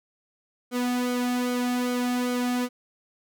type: tone with flanger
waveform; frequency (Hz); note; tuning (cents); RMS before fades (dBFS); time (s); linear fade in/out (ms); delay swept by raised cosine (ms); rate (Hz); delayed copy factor
sawtooth; 246.9; B3; 0; -26; 0.71-2.69; 50; 1.1 to 1.98; 2.5; -0.65
effects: none